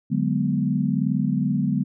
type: chord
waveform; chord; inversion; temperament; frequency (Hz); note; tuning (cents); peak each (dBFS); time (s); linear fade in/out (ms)
sine; G# half-diminished seventh; second; equal; 146.83 / 185 / 207.7 / 246.9; D3 / F#3 / G#3 / B3; 0 / 0 / 0 / 0; -25; 0.1-1.84; 20
effects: none